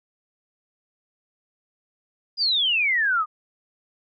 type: exponential sweep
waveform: sine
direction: down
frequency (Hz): 4978 to 1197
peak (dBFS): -18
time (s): 2.37-3.26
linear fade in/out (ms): 50
effects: MP3 96 kbps